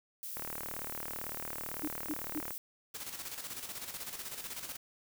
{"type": "noise", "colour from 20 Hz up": "violet", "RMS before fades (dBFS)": -42, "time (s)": [0.23, 2.58], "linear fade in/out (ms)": 0}
{"type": "click train", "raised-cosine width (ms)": 0.5, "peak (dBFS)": -26, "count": 82, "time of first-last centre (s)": [0.37, 2.507], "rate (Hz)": 37.9}
{"type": "tone bursts", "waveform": "sine", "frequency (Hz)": 303.7, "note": "D#4", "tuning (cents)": -42, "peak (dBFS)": -33, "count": 3, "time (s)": [1.83, 2.4], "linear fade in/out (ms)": 10, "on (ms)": 50, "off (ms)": 210}
{"type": "noise with tremolo", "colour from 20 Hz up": "white", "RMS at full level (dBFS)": -41, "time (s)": [2.94, 4.77], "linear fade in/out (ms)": 10, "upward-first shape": "square", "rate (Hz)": 16, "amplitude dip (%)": 55}
{"effects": []}